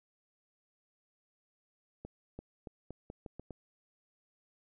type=accelerating click train; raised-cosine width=2 ms; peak=-30 dBFS; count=8; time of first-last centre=2.05-3.507 s; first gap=340 ms; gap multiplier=0.83; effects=none